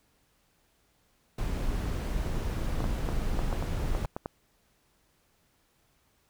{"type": "noise", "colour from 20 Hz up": "brown", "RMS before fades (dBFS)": -30, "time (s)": [1.38, 4.06], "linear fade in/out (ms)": 5}
{"type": "clicks", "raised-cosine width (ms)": 1, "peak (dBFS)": -19, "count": 10, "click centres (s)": [2.805, 2.842, 3.089, 3.391, 3.528, 3.625, 3.95, 4.049, 4.165, 4.259]}
{"effects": ["pink hiss -69 dBFS RMS until 6.29 s"]}